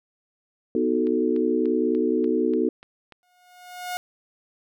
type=chord; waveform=sine; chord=B dominant seventh; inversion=none; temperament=equal; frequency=246.9 / 311.1 / 370 / 440 Hz; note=B3 / D#4 / F#4 / A4; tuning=0 / 0 / 0 / 0 cents; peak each=-25 dBFS; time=0.75-2.69 s; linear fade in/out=2 ms
type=click train; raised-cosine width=0.3 ms; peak=-29 dBFS; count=8; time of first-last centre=1.07-3.123 s; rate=3.41 Hz
type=tone with exponential growth; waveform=sawtooth; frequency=721 Hz; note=F#5; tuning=45 cents flat; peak=-22 dBFS; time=3.23-3.97 s; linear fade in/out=0 ms; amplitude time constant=160 ms
effects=none